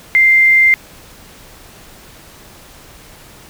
sine tone with quantisation, 2093 Hz, C7, in tune, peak -6 dBFS, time 0.15-0.74 s, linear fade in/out 0 ms, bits 6, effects pink hiss -40 dBFS RMS until 3.49 s

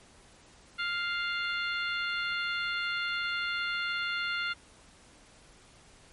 harmonic tone with a mistuned harmonic, 698.5 Hz, F5, in tune, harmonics 2 / 3 / 4 / 5 / 6, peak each -32 / -36 / -38 / -40 / -42 dBFS, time 0.78-4.54 s, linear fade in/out 20 ms, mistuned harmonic 6, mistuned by +21 cents, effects pink hiss -57 dBFS RMS until 6.12 s + MP3 48 kbps

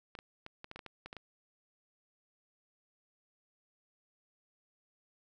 clicks, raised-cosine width 0.3 ms, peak -29 dBFS, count 11, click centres 0.152 / 0.189 / 0.464 / 0.644 / 0.714 / 0.76 / 0.792 / 0.863 / 1.06 / 1.129 / 1.167 s, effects none

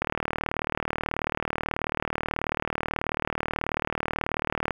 click train, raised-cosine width 0.5 ms, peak -11 dBFS, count 181, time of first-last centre 0.02-4.707 s, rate 38.4 Hz, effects 7-bit

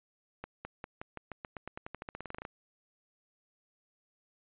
accelerating click train, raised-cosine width 0.5 ms, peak -25 dBFS, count 22, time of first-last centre 0.44-2.451 s, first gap 210 ms, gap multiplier 0.91, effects resampled to 8000 Hz

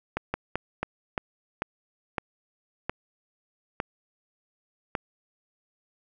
slowing click train, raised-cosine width 0.5 ms, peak -12 dBFS, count 10, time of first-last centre 0.17-4.952 s, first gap 170 ms, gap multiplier 1.27, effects none

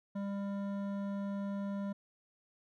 sine tone with hard clipping, 199.4 Hz, G3, 30 cents sharp, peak -37 dBFS, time 0.15-1.93 s, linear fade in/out 10 ms, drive 12 dB, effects none

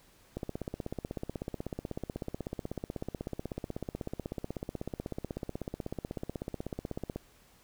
click train, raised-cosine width 2 ms, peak -22 dBFS, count 111, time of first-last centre 0.37-7.16 s, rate 16.2 Hz, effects pink hiss -62 dBFS RMS until 7.63 s

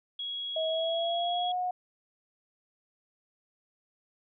sine tone, 3322 Hz, G#7, in tune, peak -33 dBFS, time 0.19-1.52 s, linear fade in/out 5 ms
sine tone with pitch glide, 640 to 726.7 Hz, D#5 to F#5, +49 to -31 cents, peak -28 dBFS, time 0.56-1.71 s, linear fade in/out 5 ms, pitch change +220 cents, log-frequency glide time 0.68-1.56 s
effects none

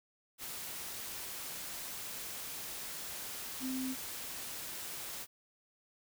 sine tone in noise, 260 Hz, C4, 11 cents flat, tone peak -35 dBFS, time 3.6-3.96 s, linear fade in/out 50 ms, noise white, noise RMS -43 dBFS, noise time 0.38-5.27 s, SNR +5 dB, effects none

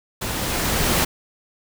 pink noise with level ramp, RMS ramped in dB -27 to -18 dBFS, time 0.21-1.05 s, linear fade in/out 10 ms, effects none

